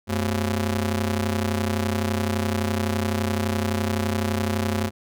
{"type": "ring-modulated tone", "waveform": "sawtooth", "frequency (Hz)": 154.6, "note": "D#3", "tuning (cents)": -11, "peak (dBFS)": -15, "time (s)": [0.07, 4.91], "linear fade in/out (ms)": 50, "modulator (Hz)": 61.4, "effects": []}